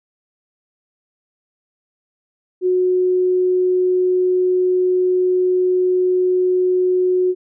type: tone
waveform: sine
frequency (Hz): 365.9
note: F#4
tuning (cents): -19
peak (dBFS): -13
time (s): 2.61-7.35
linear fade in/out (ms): 50
effects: none